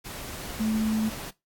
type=tone in noise; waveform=sine; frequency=218.4 Hz; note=A3; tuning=13 cents flat; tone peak=-23 dBFS; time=0.59-1.1 s; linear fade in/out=20 ms; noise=pink; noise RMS=-38 dBFS; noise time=0.04-1.31 s; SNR=+12 dB; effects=noise-tail reverb RT60 0.2 s tail -19 dB re dry + AAC 64 kbps